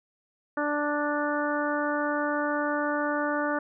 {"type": "harmonic tone", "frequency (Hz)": 294, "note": "D4", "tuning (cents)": 2, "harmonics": [1, 2, 3, 4, 5, 6], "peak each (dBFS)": [-30, -30, -34, -33, -32, -38], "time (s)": [0.57, 3.59], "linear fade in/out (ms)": 5, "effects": []}